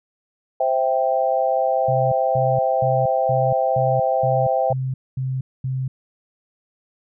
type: chord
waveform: sine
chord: C major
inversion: none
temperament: equal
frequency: 523.3 / 659.3 / 784 Hz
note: C5 / E5 / G5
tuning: 0 / 0 / 0 cents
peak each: -21 dBFS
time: 0.6-4.73 s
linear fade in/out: 5 ms
type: tone bursts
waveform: sine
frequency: 130.81 Hz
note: C3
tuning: in tune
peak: -21 dBFS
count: 9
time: 1.88-5.88 s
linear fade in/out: 5 ms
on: 240 ms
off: 230 ms
effects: none